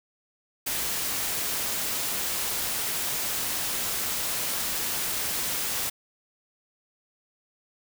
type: noise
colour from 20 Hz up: white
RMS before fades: -29 dBFS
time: 0.66-5.9 s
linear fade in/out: 10 ms
effects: none